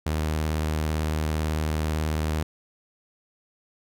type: tone with vibrato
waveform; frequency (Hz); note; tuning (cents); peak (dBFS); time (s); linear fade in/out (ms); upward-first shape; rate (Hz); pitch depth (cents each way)
sawtooth; 77.6; D#2; -4; -20; 0.06-2.43; 5; triangle; 18; 49
effects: none